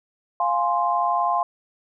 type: chord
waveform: sine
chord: F minor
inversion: none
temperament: equal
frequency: 698.5 / 830.6 / 1046.5 Hz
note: F5 / Ab5 / C6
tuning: 0 / 0 / 0 cents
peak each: -23 / -25 / -22 dBFS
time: 0.4-1.43 s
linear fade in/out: 2 ms
effects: none